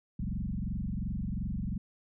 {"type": "tone with frequency modulation", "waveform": "sine", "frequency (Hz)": 121, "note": "B2", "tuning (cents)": -35, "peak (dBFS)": -31, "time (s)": [0.19, 1.78], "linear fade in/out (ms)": 5, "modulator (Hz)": 22.8, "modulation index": 4.2, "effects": []}